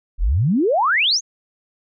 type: exponential sweep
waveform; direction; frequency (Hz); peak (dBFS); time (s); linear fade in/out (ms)
sine; up; 34.65 to 6810; -14; 0.18-1.21; 50
effects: none